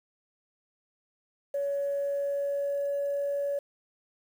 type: tone with pitch glide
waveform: sine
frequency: 563 to 566.3 Hz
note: C#5 to C#5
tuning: +27 to +37 cents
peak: -26 dBFS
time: 1.54-3.59 s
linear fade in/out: 5 ms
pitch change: +10 cents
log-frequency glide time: 1.91-3.36 s
effects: tanh soft clip ceiling -23 dBFS + 9-bit